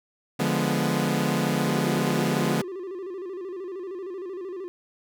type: chord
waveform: sawtooth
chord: D diminished seventh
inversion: none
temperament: equal with one note detuned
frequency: 146.83 / 174.61 / 209 / 246.9 Hz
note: D3 / F3 / Ab3 / Cb4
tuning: 0 / 0 / +11 / 0 cents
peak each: -24 dBFS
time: 0.39-2.62 s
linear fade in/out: 10 ms
type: tone with vibrato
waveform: triangle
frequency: 371.1 Hz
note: F#4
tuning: 5 cents sharp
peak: -30 dBFS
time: 1.68-4.68 s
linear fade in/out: 0 ms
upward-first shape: square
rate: 13 Hz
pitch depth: 90 cents each way
effects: none